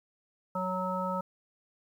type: harmonic tone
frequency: 185 Hz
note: F#3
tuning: in tune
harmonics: 1 / 3 / 5 / 7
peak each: -35 / -35 / -35 / -35 dBFS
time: 0.55-1.21 s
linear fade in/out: 5 ms
effects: 10-bit